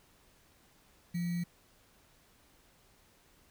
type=tone with sample-and-hold; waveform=sine; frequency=173.5 Hz; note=F3; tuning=11 cents flat; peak=-31 dBFS; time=1.14-1.44 s; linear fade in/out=10 ms; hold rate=2100 Hz; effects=pink hiss -65 dBFS RMS until 3.5 s